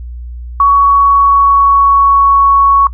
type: tone with pitch glide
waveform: sine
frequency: 1122 to 1112.3 Hz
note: C#6 to C#6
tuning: +21 to +6 cents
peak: -4 dBFS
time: 0.6-2.87 s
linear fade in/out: 2 ms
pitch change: -15 cents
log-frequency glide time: 0.7-2.51 s
effects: noise-tail reverb RT60 0.1 s tail -21 dB re dry + added 60 Hz sine -22 dBFS peak until 2.93 s